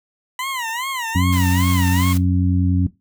20% pulse tone with vibrato, 987.8 Hz, B5, in tune, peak -18 dBFS, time 0.39-2.13 s, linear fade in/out 2 ms, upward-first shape sine, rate 2.5 Hz, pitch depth 170 cents each way
harmonic tone, 90.6 Hz, F#2, 36 cents flat, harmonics 1 / 2 / 3, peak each -16 / -19 / -21 dBFS, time 1.15-2.87 s, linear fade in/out 5 ms
white noise, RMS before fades -31 dBFS, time 1.32-2.18 s, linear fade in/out 10 ms
effects noise-tail reverb RT60 0.2 s tail -17 dB re dry

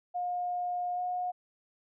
sine tone with pitch glide, 714 to 721.9 Hz, F5 to F#5, +38 to -43 cents, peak -30 dBFS, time 0.14-1.32 s, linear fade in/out 20 ms, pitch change +19 cents, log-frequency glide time 0.95-1 s, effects none

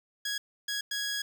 15% pulse tone bursts at uneven times, 1661.2 Hz, G#6, in tune, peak -24 dBFS, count 3, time 0.25-0.38 / 0.68-0.81 / 0.91-1.22 s, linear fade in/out 5 ms, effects none

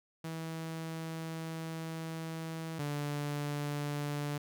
sawtooth tone pair in turn, 162.2 / 145.87 Hz, E3 / D3, -28 / -11 cents, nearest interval major second, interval 183 cents, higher first, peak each -34 / -30 dBFS, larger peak second, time 0.24-2.79 / 2.79-4.38 s, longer first, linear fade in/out 5 ms, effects none

